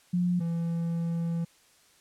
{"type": "tone pair in turn", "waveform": ["sine", "triangle"], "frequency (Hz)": [177.5, 167.88], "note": ["F3", "E3"], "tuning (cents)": [28, 32], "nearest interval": "minor second", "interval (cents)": 96, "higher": "first", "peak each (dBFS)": [-23, -25], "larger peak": "first", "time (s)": [[0.13, 0.4], [0.4, 1.45]], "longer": "second", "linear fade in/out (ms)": 10, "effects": ["white hiss -61 dBFS RMS until 2 s", "low-pass 10000 Hz 12 dB/octave"]}